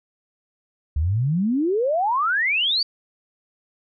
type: exponential sweep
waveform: sine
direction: up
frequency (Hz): 69.7 to 4699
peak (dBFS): -18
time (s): 0.96-2.83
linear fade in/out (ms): 5
effects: none